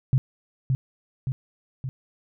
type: tone with echo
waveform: sine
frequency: 131 Hz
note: C3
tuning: 2 cents sharp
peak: -15 dBFS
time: 0.13-0.18 s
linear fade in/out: 0 ms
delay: 570 ms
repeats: 3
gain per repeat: -4 dB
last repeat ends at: 1.89 s
effects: none